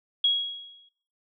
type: tone with exponential decay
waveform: sine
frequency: 3313 Hz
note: G#7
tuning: 5 cents flat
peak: -17 dBFS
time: 0.24-0.89 s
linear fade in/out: 5 ms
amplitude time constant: 140 ms
effects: noise-tail reverb RT60 0.5 s tail -17 dB re dry